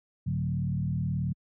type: tone with frequency modulation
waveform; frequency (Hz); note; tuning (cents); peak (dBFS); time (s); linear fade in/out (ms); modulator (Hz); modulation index
sine; 136.3; C#3; -29; -26; 0.26-1.33; 10; 38.7; 1.3
effects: high-pass 60 Hz 12 dB/octave